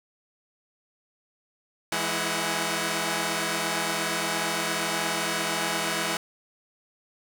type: tone cluster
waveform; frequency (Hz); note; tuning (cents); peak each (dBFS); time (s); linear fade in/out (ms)
5% pulse; 166.4 / 208.4 / 324.2 / 745; E3 / G#3 / E4 / F#5; +17 / +6 / -29 / +12; -20; 1.92-6.17; 2
effects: none